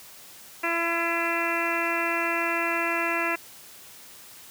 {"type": "harmonic tone with a mistuned harmonic", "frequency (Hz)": 337, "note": "E4", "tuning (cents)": 38, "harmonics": [1, 2, 3, 4, 5, 6, 7, 8], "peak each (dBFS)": [-32, -32, -32, -32, -32, -32, -32, -32], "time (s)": [0.63, 3.36], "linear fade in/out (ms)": 10, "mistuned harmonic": 7, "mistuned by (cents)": 18, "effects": ["white hiss -47 dBFS RMS until 4.5 s", "high-pass 60 Hz 12 dB/octave"]}